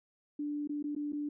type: tone with dropouts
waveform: sine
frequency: 293.7 Hz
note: D4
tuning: in tune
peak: -33 dBFS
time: 0.39-1.29 s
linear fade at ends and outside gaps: 5 ms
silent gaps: 0.675-0.693 / 0.827-0.84 / 0.951-0.962 / 1.123-1.13 s
effects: none